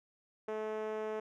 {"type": "tone with band-pass filter", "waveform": "5% pulse", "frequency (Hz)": 216.3, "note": "A3", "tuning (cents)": -29, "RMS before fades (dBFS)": -38, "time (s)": [0.48, 1.2], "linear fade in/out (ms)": 5, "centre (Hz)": 450, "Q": 2.3, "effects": []}